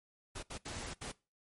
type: noise bursts at uneven times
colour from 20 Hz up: pink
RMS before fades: -43 dBFS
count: 4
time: 0.35-0.43 / 0.5-0.58 / 0.65-0.94 / 1.01-1.12 s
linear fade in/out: 10 ms
effects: noise-tail reverb RT60 0.3 s tail -22 dB re dry + MP3 48 kbps